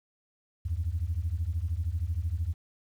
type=beating tone pair; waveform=sine; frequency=77 / 90 Hz; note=D#2 / F#2; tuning=-17 / -47 cents; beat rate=13 Hz; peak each=-30 dBFS; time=0.65-2.54 s; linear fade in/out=10 ms; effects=tanh soft clip ceiling -21 dBFS + 10-bit